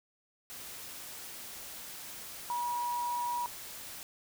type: tone in noise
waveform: sine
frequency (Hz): 964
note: B5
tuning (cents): -42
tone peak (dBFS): -31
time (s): 2.5-3.46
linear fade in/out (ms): 0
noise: white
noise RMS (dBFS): -45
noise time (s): 0.5-4.03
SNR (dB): +11
effects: none